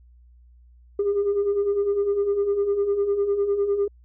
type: beating tone pair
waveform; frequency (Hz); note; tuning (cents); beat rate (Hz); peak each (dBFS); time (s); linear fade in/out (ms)
sine; 395.4 / 405.3; G4 / G#4; +15 / -42; 9.9; -26 / -19; 0.99-3.88; 5
effects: tanh soft clip ceiling -16 dBFS + added 60 Hz sine -49 dBFS peak until 4.04 s

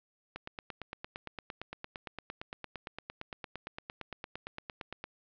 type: click train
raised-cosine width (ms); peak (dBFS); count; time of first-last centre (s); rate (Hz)
0.3; -23; 42; 0.36-5.04; 8.76
effects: low-pass 4000 Hz 12 dB/octave

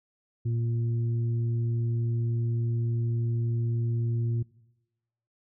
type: harmonic tone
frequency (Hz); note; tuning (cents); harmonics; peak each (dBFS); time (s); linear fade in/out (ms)
116.54; A#2; 0; 1 / 2 / 3; -25 / -42 / -41; 0.45-4.43; 10
effects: noise-tail reverb RT60 1.0 s tail -22 dB re dry

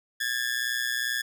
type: ring-modulated tone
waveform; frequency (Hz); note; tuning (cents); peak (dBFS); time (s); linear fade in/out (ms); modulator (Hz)
sawtooth; 1700; G#6; +40; -20; 0.2-1.22; 10; 61.2
effects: none

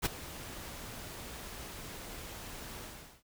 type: noise with ADSR envelope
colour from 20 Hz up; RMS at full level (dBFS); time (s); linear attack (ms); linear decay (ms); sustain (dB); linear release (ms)
pink; -28; 0.02-3.23; 36; 17; -17; 410
effects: none

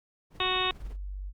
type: noise with tremolo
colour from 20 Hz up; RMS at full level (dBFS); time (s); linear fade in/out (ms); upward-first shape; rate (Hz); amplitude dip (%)
brown; -43; 0.3-0.97; 50; triangle; 20; 65
type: harmonic tone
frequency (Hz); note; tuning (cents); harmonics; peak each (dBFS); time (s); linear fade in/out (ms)
370; F#4; 0; 1 / 2 / 3 / 4 / 5 / 6 / 7 / 8 / 9 / 10; -34 / -36 / -31 / -41 / -38 / -41 / -33 / -36 / -39 / -31; 0.4-0.71; 2
type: tone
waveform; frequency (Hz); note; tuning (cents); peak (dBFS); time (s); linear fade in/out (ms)
sine; 48.09; G1; -32; -34; 0.79-1.33; 50
effects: none

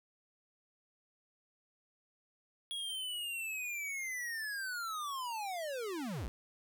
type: linear sweep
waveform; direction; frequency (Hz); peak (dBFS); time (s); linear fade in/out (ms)
square; down; 3333 to 40.42; -38; 2.71-6.28; 0
effects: none

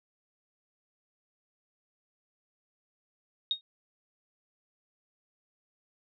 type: tone with exponential decay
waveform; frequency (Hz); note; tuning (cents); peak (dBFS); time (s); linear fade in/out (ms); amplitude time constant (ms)
sine; 3729; A#7; 0; -22; 3.51-3.61; 1; 21
effects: none

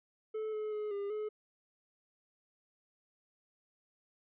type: tone with pitch steps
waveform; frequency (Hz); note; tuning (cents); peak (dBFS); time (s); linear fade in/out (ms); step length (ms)
triangle; 434.7 / 428.2 / 423.1 / 402.6 / 426.1; A4 / A4 / G#4 / G4 / G#4; -21 / -47 / +32 / +46 / +44; -33; 0.34-1.29; 10; 190
effects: resampled to 8000 Hz

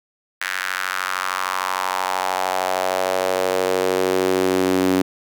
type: tone with high-pass filter sweep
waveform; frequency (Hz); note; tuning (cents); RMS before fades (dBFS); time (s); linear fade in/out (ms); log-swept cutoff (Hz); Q
sawtooth; 93.1; F#2; +11; -21; 0.41-5.02; 5; 1700 to 280; 3
effects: none

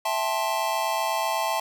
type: chord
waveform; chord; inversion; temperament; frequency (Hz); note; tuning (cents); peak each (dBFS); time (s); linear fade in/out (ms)
square; A minor seventh; second; just; 660 / 792 / 880 / 1056; E5 / G5 / A5 / C6; +2 / +18 / 0 / +16; -30 / -33 / -28 / -31; 0.05-1.6; 5
effects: none

